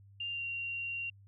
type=tone with pitch glide; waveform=sine; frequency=2794 to 2760 Hz; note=F7 to F7; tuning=0 to -21 cents; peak=-35 dBFS; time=0.2-1.1 s; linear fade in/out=5 ms; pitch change=-21 cents; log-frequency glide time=0.3-0.44 s; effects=added 99 Hz sine -55 dBFS peak until 1.27 s